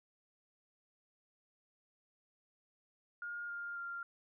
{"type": "tone with pitch steps", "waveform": "sine", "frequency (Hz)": [1420, 1405.3, 1390.8], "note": ["F6", "F6", "F6"], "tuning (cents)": [28, 10, -8], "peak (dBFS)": -40, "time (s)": [3.22, 4.03], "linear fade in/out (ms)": 2, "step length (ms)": 270, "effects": []}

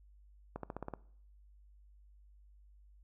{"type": "accelerating click train", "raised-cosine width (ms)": 1, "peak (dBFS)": -26, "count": 7, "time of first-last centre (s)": [0.56, 0.937], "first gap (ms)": 73, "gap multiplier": 0.94, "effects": ["noise-tail reverb RT60 0.6 s tail -21 dB re dry", "added 50 Hz sine -58 dBFS peak until 3.03 s"]}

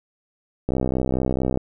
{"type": "click train", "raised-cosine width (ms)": 2, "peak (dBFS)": -9, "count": 58, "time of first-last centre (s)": [0.69, 1.574], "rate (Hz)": 64.5, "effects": []}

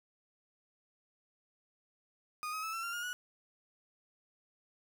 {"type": "tone with pitch steps", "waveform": "35% pulse", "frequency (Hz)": [1232, 1268.1, 1305.3, 1343.5, 1382.9, 1423.4, 1465.1], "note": ["D#6", "D#6", "E6", "E6", "F6", "F6", "F#6"], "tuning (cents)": [-17, 33, -17, 33, -17, 33, -17], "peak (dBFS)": -35, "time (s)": [2.43, 3.13], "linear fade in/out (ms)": 0, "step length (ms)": 100, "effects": []}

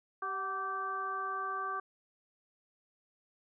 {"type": "harmonic tone with a mistuned harmonic", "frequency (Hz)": 388, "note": "G4", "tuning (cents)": -18, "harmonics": [1, 2, 3, 4], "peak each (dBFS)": [-45, -44, -35, -42], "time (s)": [0.22, 1.8], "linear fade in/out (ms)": 5, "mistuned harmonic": 2, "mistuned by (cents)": -54, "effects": []}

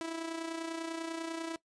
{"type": "tone with amplitude modulation", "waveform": "sawtooth", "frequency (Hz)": 328.4, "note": "E4", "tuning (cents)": -6, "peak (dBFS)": -30, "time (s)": [0.01, 1.56], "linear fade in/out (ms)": 0, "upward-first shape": "sine", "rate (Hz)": 30.1, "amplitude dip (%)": 55, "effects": ["noise-tail reverb RT60 0.1 s tail -19 dB re dry", "resampled to 22050 Hz"]}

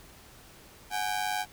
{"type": "ring-modulated tone", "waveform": "sawtooth", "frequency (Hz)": 784, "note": "G5", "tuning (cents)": 0, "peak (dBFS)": -22, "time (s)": [0.9, 1.46], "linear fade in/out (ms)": 50, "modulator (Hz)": 49.8, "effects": ["pink hiss -53 dBFS RMS until 1.52 s"]}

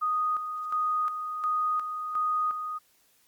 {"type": "tone with tremolo", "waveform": "sine", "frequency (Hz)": 1242, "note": "D#6", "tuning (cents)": -3, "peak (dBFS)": -24, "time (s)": [0.01, 2.79], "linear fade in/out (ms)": 20, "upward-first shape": "square", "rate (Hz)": 1.4, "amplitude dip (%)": 55, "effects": ["white hiss -65 dBFS RMS until 3.27 s", "Opus 32 kbps"]}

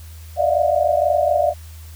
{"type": "tone cluster", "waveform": "sine", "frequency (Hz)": [586, 610, 672, 719], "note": ["D5", "D#5", "E5", "F#5"], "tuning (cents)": [-4, -34, 33, -50], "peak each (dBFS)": -20, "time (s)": [0.36, 1.54], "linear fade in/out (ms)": 50, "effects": ["added 80 Hz sine -35 dBFS peak until 1.95 s", "white hiss -47 dBFS RMS until 1.95 s"]}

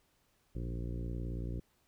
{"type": "harmonic tone with a mistuned harmonic", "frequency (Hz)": 58.5, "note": "A#1", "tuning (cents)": 7, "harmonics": [1, 2, 3, 4, 5, 6, 7, 8, 9], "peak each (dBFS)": [-38, -41, -45, -51, -48, -50, -54, -58, -57], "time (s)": [0.55, 1.6], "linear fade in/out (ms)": 5, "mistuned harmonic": 1, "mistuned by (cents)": -100, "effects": ["pink hiss -73 dBFS RMS until 1.87 s"]}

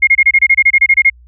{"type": "tone bursts", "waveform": "sine", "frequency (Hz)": 2144, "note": "C7", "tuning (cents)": 42, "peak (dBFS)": -4, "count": 14, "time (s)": [0.02, 1.1], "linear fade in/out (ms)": 10, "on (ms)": 53, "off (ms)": 26, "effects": ["added 60 Hz sine -39 dBFS peak until 1.27 s"]}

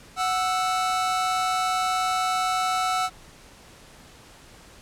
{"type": "tone pair together", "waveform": "45% pulse", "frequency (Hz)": [740, 1318.5], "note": ["F#5", "E6"], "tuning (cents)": [0, 0], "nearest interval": "minor seventh", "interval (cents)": 1000, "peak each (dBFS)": -25, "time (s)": [0.16, 3.1], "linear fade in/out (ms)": 50, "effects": ["pink hiss -49 dBFS RMS until 4.81 s", "low-pass 10000 Hz 12 dB/octave"]}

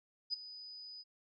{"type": "tone with ADSR envelope", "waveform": "sine", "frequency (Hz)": 4978, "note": "D#8", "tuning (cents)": 0, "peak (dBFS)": -31, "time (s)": [0.3, 1.04], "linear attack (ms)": 34, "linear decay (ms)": 12, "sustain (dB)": -16, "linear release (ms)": 34, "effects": []}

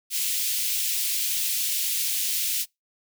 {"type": "high-pass noise", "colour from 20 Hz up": "white", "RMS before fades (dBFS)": -26, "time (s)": [0.1, 2.66], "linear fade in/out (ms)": 50, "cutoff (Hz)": 2500, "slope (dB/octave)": 24, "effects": ["noise-tail reverb RT60 0.2 s tail -26 dB re dry"]}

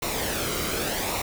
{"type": "noise with flanger", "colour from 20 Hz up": "pink", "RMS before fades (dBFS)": -28, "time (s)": [0.02, 1.22], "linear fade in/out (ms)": 5, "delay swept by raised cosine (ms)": [0.62, 1.17], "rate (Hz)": 0.86, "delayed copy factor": -0.55, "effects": []}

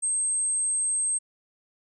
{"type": "tone", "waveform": "sine", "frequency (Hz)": 8372, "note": "C9", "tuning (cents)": 0, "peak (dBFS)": -23, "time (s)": [0.02, 1.19], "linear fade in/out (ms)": 20, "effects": []}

